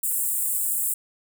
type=high-pass noise; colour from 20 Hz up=pink; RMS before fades=-25 dBFS; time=0.03-0.94 s; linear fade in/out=5 ms; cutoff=7600 Hz; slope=96 dB/octave; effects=none

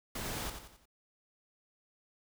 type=noise with echo; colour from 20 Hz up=pink; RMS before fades=-39 dBFS; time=0.15-0.5 s; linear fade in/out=5 ms; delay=89 ms; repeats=4; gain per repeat=-7 dB; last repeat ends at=0.856 s; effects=none

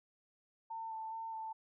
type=tone with vibrato; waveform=sine; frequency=893 Hz; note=A5; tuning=25 cents sharp; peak=-40 dBFS; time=0.7-1.53 s; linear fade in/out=10 ms; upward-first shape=square; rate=2.4 Hz; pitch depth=14 cents each way; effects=none

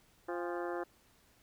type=harmonic tone with a mistuned harmonic; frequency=174.61 Hz; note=F3; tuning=in tune; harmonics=2 / 3 / 4 / 5 / 6 / 7 / 8 / 9 / 10; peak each=-38 / -42 / -44 / -46 / -48 / -49 / -50 / -51 / -52 dBFS; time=0.28-0.84 s; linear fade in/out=10 ms; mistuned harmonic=5; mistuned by=-110 cents; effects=pink hiss -67 dBFS RMS until 1.42 s

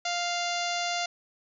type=harmonic tone with a mistuned harmonic; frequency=698.5 Hz; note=F5; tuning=in tune; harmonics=1 / 2 / 3 / 4 / 5 / 6 / 7 / 8 / 9 / 10; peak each=-31 / -37 / -36 / -37 / -38 / -39 / -38 / -42 / -41 / -44 dBFS; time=0.05-1.06 s; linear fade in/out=5 ms; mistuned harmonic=7; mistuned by=-34 cents; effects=none

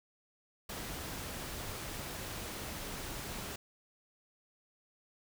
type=noise; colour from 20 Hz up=pink; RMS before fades=-42 dBFS; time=0.69-3.56 s; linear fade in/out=5 ms; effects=none

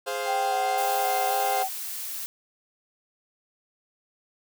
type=chord; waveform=sawtooth; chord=F minor; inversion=first; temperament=equal; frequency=415.3 / 523.3 / 698.5 Hz; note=Ab4 / C5 / F5; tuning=0 / 0 / 0 cents; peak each=-30 / -27 / -29 dBFS; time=0.06-1.64 s; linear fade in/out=20 ms
type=tone with vibrato; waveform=sine; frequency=772 Hz; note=G5; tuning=27 cents flat; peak=-24 dBFS; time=0.25-1.69 s; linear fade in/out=50 ms; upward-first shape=square; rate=1.9 Hz; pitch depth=22 cents each way
type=noise; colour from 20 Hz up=blue; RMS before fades=-34 dBFS; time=0.78-2.26 s; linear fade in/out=0 ms
effects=none

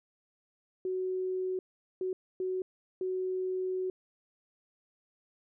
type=tone bursts at uneven times; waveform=sine; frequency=371.8 Hz; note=F#4; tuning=8 cents sharp; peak=-30 dBFS; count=4; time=0.85-1.59 / 2.01-2.13 / 2.4-2.62 / 3.01-3.9 s; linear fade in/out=2 ms; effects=none

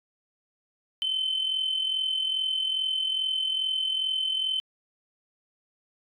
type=tone with amplitude modulation; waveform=sine; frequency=3068 Hz; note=G7; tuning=38 cents flat; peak=-21 dBFS; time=1.02-4.6 s; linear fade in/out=0 ms; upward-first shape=sine; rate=42.4 Hz; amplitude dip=60%; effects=tanh soft clip ceiling -20 dBFS

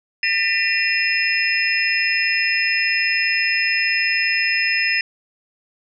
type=tone cluster; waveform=sine; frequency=1809 / 1988 / 2415 / 2700 / 5140 Hz; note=A6 / B6 / D7 / E7 / E8; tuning=+48 / +11 / +48 / +41 / -45 cents; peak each=-23 dBFS; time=0.23-5.01 s; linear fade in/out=2 ms; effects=none

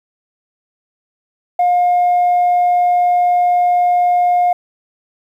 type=tone; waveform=sine; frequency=712 Hz; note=F5; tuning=33 cents sharp; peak=-8 dBFS; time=1.59-4.53 s; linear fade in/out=5 ms; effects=tanh soft clip ceiling -8 dBFS + 8-bit

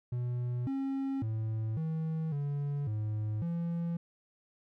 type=tone with pitch steps; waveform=triangle; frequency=122.5 / 270.8 / 110.3 / 160 / 143.2 / 107.1 / 169.6 Hz; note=B2 / C#4 / A2 / D#3 / D3 / A2 / E3; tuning=-14 / -40 / +5 / +49 / -43 / -46 / +50 cents; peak=-29 dBFS; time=0.12-3.97 s; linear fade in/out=5 ms; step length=550 ms; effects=none

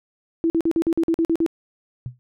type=tone bursts; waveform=sine; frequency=330 Hz; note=E4; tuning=2 cents sharp; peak=-16 dBFS; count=10; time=0.44-1.463 s; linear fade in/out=0 ms; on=60 ms; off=47 ms
type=tone with exponential decay; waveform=sine; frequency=123.7 Hz; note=B2; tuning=3 cents sharp; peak=-23 dBFS; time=2.06-2.19 s; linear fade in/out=0 ms; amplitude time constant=27 ms
effects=none

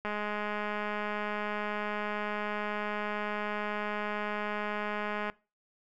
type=click train; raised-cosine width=0.5 ms; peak=-20 dBFS; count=1098; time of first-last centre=0.05-5.299 s; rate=209 Hz; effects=noise-tail reverb RT60 0.3 s tail -21 dB re dry

